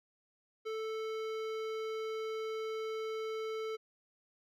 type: tone with hard clipping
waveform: sine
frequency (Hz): 440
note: A4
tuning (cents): 0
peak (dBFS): -38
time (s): 0.65-3.77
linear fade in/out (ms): 20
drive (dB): 16
effects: none